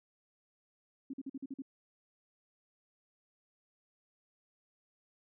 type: tone bursts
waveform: sine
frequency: 270.2 Hz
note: C#4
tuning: 44 cents flat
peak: -38 dBFS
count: 7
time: 1.1-1.621 s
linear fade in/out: 5 ms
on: 35 ms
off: 46 ms
effects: none